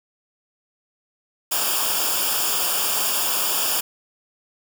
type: noise with comb filter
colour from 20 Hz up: white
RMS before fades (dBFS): -22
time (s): 1.51-3.81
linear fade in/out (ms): 10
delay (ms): 0.49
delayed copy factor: -0.8
effects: none